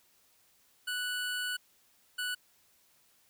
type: tone bursts at uneven times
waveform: 25% pulse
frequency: 1480 Hz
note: F#6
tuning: in tune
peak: -29 dBFS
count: 2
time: 0.87-1.57 / 2.18-2.35 s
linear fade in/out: 10 ms
effects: white hiss -67 dBFS RMS until 3.29 s